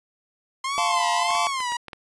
sawtooth tone with vibrato, 1046.5 Hz, C6, in tune, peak -21 dBFS, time 0.64-1.77 s, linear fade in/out 5 ms, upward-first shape sine, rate 1.6 Hz, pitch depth 150 cents each way
square chord, F major, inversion none, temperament equal with one note detuned, 698.5 / 880 / 1041.1 Hz, F5 / A5 / C6, 0 / 0 / -9 cents, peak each -27 dBFS, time 0.78-1.47 s, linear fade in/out 0 ms
clicks, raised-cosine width 0.3 ms, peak -21 dBFS, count 6, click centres 1.306 / 1.353 / 1.604 / 1.721 / 1.883 / 1.932 s
effects resampled to 22050 Hz

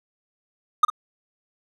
triangle tone with echo, 1234 Hz, D#6, 15 cents flat, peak -8 dBFS, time 0.83-0.85 s, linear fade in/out 5 ms, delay 51 ms, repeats 1, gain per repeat -13 dB, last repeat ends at 0.901 s, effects none

